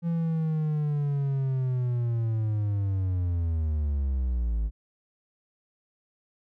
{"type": "linear sweep", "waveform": "triangle", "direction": "down", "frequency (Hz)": [170, 51.91], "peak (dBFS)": -22, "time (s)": [0.02, 4.71], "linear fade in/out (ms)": 50, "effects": []}